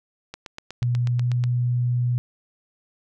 click train, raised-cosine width 0.2 ms, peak -18 dBFS, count 10, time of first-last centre 0.34-1.439 s, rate 8.19 Hz
sine tone with pitch glide, 121.6 to 122.52 Hz, B2 to B2, -26 to -13 cents, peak -19 dBFS, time 0.82-2.18 s, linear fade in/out 0 ms, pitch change +13 cents, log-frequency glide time 1.08-1.26 s
effects none

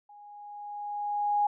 sine tone with level ramp, 825 Hz, G#5, 12 cents flat, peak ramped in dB -49 to -21 dBFS, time 0.09-1.47 s, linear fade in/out 5 ms, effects none

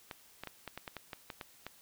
clicks, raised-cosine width 0.3 ms, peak -25 dBFS, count 11, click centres 0.112 / 0.436 / 0.473 / 0.677 / 0.776 / 0.878 / 0.967 / 1.132 / 1.302 / 1.412 / 1.666 s, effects white hiss -61 dBFS RMS until 1.81 s

